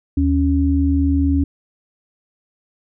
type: tone pair together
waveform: sine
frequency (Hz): 77.79 / 277.2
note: D#2 / C#4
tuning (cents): 0 / 0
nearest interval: octave + minor seventh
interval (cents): 2200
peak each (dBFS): -16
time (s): 0.17-1.44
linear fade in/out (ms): 5
effects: none